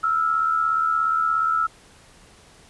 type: tone pair together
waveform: sine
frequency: 1313 / 1390 Hz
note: E6 / F6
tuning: -7 / -9 cents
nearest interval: minor second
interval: 98 cents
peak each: -19 / -26 dBFS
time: 0.03-1.67 s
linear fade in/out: 10 ms
effects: pink hiss -51 dBFS RMS until 2.69 s + resampled to 24000 Hz